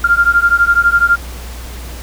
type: beating tone pair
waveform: sine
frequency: 1391 / 1403 Hz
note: F6 / F6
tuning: -7 / +8 cents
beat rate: 12 Hz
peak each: -11 dBFS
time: 0.04-1.16 s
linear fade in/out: 5 ms
effects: added 60 Hz sine -26 dBFS peak until 2.02 s + pink hiss -33 dBFS RMS until 2.02 s